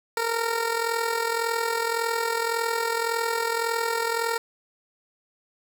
15% pulse tone with amplitude modulation, 460.9 Hz, A#4, 20 cents flat, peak -15 dBFS, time 0.17-4.38 s, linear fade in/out 2 ms, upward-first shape sine, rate 41.8 Hz, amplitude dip 60%, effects none

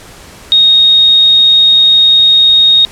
sine tone, 3729 Hz, A#7, in tune, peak -3 dBFS, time 0.52-2.85 s, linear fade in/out 0 ms, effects pink hiss -34 dBFS RMS until 2.91 s + low-pass 11000 Hz 12 dB/octave

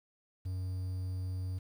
triangle tone with quantisation, 92.5 Hz, F#2, in tune, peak -32 dBFS, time 0.45-1.59 s, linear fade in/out 10 ms, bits 10, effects none

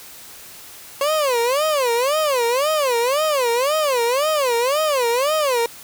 30% pulse tone with vibrato, 540 Hz, C#5, 45 cents flat, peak -14 dBFS, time 1.01-5.66 s, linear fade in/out 2 ms, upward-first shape sine, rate 1.9 Hz, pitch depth 260 cents each way, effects white hiss -40 dBFS RMS until 5.83 s

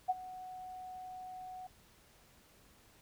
sine tone with ADSR envelope, 740 Hz, F#5, in tune, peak -26 dBFS, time 0.08-1.67 s, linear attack 20 ms, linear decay 31 ms, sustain -18 dB, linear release 5 ms, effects pink hiss -64 dBFS RMS until 3.01 s

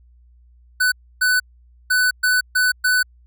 square tone bursts at uneven times, 1497 Hz, F#6, 20 cents sharp, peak -15 dBFS, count 6, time 0.8-0.92 / 1.21-1.4 / 1.9-2.11 / 2.23-2.41 / 2.55-2.72 / 2.84-3.03 s, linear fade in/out 10 ms, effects added 60 Hz sine -48 dBFS peak until 3.26 s

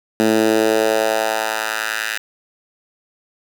10% pulse tone with high-pass filter sweep, 110 Hz, A2, in tune, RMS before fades -18 dBFS, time 0.2-2.18 s, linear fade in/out 0 ms, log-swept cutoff 240 to 1900 Hz, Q 1.8, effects none

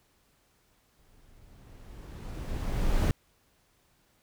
brown noise with exponential growth, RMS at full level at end -23 dBFS, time 0.99-3.11 s, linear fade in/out 1 ms, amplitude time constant 460 ms, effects pink hiss -68 dBFS RMS until 4.22 s

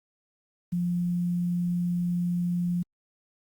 sine tone with quantisation, 175.5 Hz, F3, 9 cents sharp, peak -24 dBFS, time 0.72-2.83 s, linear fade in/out 10 ms, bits 9, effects Opus 48 kbps

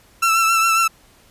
30% pulse tone with vibrato, 1336 Hz, E6, 23 cents sharp, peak -11 dBFS, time 0.22-0.88 s, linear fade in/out 10 ms, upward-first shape triangle, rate 7.3 Hz, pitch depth 37 cents each way, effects pink hiss -52 dBFS RMS until 1.3 s + resampled to 32000 Hz

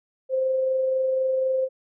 sine tone with amplitude modulation, 523.3 Hz, C5, in tune, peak -19 dBFS, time 0.29-1.69 s, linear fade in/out 50 ms, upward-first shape sine, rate 24 Hz, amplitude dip 25%, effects none

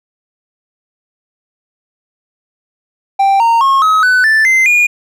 triangle tone with pitch steps, 785 / 922.8 / 1084.8 / 1275.2 / 1499.1 / 1762.3 / 2072 / 2435 Hz, G5 / A#5 / C#6 / D#6 / F#6 / A6 / C7 / D#7, +2 / -18 / -38 / +42 / +22 / +2 / -17 / -38 cents, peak -5 dBFS, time 3.19-4.87 s, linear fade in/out 10 ms, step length 210 ms, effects none

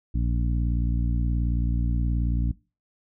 harmonic tone, 58.7 Hz, A#1, 13 cents sharp, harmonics 1 / 2 / 3 / 4 / 5, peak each -23 / -29 / -33 / -35 / -37 dBFS, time 0.14-2.52 s, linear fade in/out 10 ms, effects noise-tail reverb RT60 0.3 s tail -20 dB re dry

